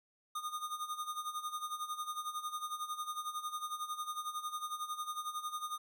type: tone with tremolo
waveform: square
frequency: 1226 Hz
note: D#6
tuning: 26 cents flat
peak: -36 dBFS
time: 0.35-5.78 s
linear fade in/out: 5 ms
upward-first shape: sine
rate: 11 Hz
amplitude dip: 75%
effects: none